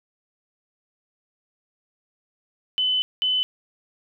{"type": "tone bursts at uneven times", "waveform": "sine", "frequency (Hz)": 3020, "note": "F#7", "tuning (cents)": 35, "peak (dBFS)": -19, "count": 2, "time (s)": [[2.78, 3.02], [3.22, 3.43]], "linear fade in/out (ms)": 0, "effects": []}